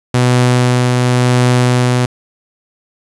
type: tone with tremolo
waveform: sawtooth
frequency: 124.3 Hz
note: B2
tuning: 12 cents sharp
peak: -4 dBFS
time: 0.14-2.06 s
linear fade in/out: 5 ms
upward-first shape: triangle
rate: 0.94 Hz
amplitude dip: 25%
effects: resampled to 24000 Hz + 7-bit